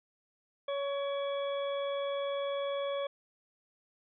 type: harmonic tone with a mistuned harmonic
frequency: 560 Hz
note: C#5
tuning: 18 cents sharp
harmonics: 1 / 2 / 3 / 4 / 6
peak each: -32 / -41 / -51 / -49 / -45 dBFS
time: 0.68-3.07 s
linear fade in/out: 5 ms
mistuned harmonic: 4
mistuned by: +45 cents
effects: none